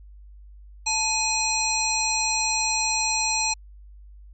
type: harmonic tone with a mistuned harmonic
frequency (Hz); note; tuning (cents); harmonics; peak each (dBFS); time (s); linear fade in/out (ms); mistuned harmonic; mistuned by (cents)
835; G#5; +9; 1 / 3 / 5 / 7 / 9; -28 / -28 / -28 / -28 / -28; 0.86-3.54; 10; 1; +87
effects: added 50 Hz sine -43 dBFS peak until 4.33 s